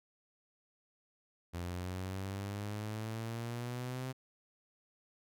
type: exponential sweep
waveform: sawtooth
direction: up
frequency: 86.2 to 130.81 Hz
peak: -34 dBFS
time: 1.53-4.13 s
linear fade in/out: 20 ms
effects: none